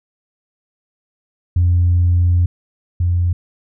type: tone pair in turn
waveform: sine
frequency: 87.7 / 87.7 Hz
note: F2 / F2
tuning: +8 / +8 cents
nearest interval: unison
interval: 0 cents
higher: neither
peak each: -9 / -12 dBFS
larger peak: first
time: 1.56-2.46 / 3-3.33 s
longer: first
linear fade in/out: 5 ms
effects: tanh soft clip ceiling -7 dBFS